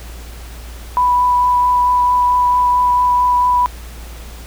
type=tone with vibrato; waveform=sine; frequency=987.8 Hz; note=B5; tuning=in tune; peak=-10 dBFS; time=0.97-3.66 s; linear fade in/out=0 ms; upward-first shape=triangle; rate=4.5 Hz; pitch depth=10 cents each way; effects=added 58 Hz sine -30 dBFS peak until 4.46 s + pink hiss -38 dBFS RMS until 4.46 s